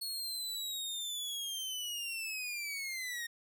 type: linear sweep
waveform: sawtooth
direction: down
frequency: 4359 to 1846 Hz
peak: -34 dBFS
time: 0.01-3.27 s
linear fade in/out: 10 ms
effects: none